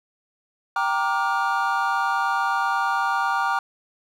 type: chord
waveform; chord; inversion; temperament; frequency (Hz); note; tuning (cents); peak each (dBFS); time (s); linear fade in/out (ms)
triangle; G minor seventh; none; equal with one note detuned; 784 / 932.3 / 1174.7 / 1424.6; G5 / Bb5 / D6 / F6; 0 / 0 / 0 / +34; -24; 0.76-3.59; 2
effects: none